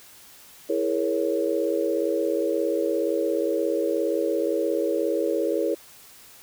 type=chord; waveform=sine; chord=A# half-diminished seventh; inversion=second; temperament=equal with one note detuned; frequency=329.6 / 415.3 / 472.4 / 554.4 Hz; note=E4 / G#4 / A#4 / C#5; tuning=0 / 0 / +23 / 0 cents; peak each=-27 dBFS; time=0.69-5.75 s; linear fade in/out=10 ms; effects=white hiss -49 dBFS RMS until 6.42 s